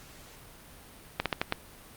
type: slowing click train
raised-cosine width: 0.3 ms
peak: -10 dBFS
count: 5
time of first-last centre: 1.2-1.524 s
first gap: 57 ms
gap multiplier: 1.24
effects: pink hiss -51 dBFS RMS until 1.96 s + Opus 48 kbps